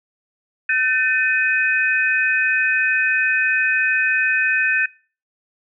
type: tone cluster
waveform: sine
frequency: 1530 / 1787 / 2513 Hz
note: G6 / A6 / D#7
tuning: -42 / +26 / +17 cents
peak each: -20 dBFS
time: 0.69-4.86 s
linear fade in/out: 5 ms
effects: noise-tail reverb RT60 0.4 s tail -24 dB re dry